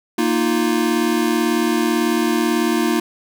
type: chord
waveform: square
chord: Bb suspended fourth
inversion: none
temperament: equal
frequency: 233.1 / 311.1 / 349.2 Hz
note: Bb3 / Eb4 / F4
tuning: 0 / 0 / 0 cents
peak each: -21 dBFS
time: 0.18-3 s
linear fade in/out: 5 ms
effects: none